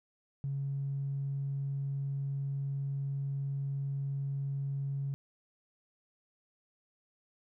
triangle tone with tanh clipping, 138.59 Hz, C#3, in tune, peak -32 dBFS, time 0.44-5.14 s, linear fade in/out 0 ms, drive 4 dB, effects none

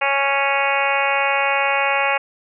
harmonic tone, 277.2 Hz, C#4, in tune, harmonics 2 / 3 / 4 / 5 / 6 / 7 / 8 / 9 / 10, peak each -24 / -22 / -25 / -27 / -28 / -27 / -24 / -24 / -27 dBFS, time 0.01-2.18 s, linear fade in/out 10 ms, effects none

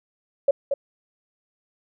sine tone with echo, 557 Hz, C#5, 8 cents sharp, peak -13 dBFS, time 0.48-0.51 s, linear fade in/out 5 ms, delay 230 ms, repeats 1, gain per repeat -6 dB, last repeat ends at 0.74 s, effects none

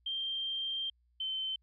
sine tone pair in turn, 3167 / 3084 Hz, G7 / G7, +17 / -29 cents, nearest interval unison, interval 46 cents, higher first, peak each -33 / -33 dBFS, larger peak neither, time 0.06-0.9 / 1.2-1.56 s, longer first, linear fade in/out 5 ms, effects added 60 Hz sine -68 dBFS peak until 1.62 s

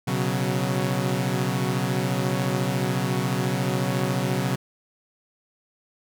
sawtooth chord, B suspended second, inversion none, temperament equal with one note detuned, 124.47 / 138.59 / 185 Hz, B2 / C#3 / F#3, +14 / 0 / 0 cents, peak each -23 dBFS, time 0.07-4.56 s, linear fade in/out 10 ms, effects none

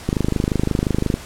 click train, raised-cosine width 3 ms, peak -5 dBFS, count 28, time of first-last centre 0.09-1.141 s, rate 25.7 Hz, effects pink hiss -37 dBFS RMS until 1.25 s + low-pass 11000 Hz 12 dB/octave

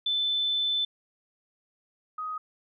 sine tone pair in turn, 3520 / 1253.5 Hz, A7 / D#6, 0 / +12 cents, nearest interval octave + tritone, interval 1788 cents, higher first, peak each -24 / -31 dBFS, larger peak first, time 0.06-0.85 / 2.18-2.38 s, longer first, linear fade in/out 5 ms, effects none

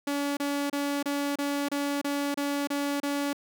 sawtooth tone bursts, 284.7 Hz, C#4, 46 cents sharp, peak -23 dBFS, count 10, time 0.07-3.331 s, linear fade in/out 5 ms, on 300 ms, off 29 ms, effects none

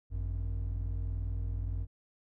triangle tone pair together, 51.14 / 92.5 Hz, G#1 / F#2, -26 / 0 cents, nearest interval minor seventh, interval 1026 cents, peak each -31 / -33 dBFS, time 0.1-1.87 s, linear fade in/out 50 ms, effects tanh soft clip ceiling -24 dBFS

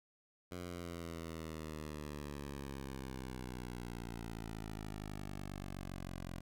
10% pulse exponential sweep, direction down, 89.7 to 43.65 Hz, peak -35 dBFS, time 0.51-6.41 s, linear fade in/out 10 ms, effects none

